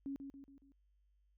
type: tone with echo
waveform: sine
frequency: 276 Hz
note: C#4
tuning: 7 cents flat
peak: -39 dBFS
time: 0.06-0.16 s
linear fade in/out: 0 ms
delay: 140 ms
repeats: 4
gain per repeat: -6 dB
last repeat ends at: 0.72 s
effects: added 50 Hz sine -70 dBFS peak until 1.37 s